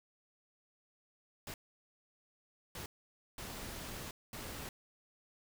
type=noise bursts at uneven times; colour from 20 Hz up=pink; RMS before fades=-45 dBFS; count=4; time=1.47-1.54 / 2.75-2.86 / 3.38-4.11 / 4.33-4.69 s; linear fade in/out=2 ms; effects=none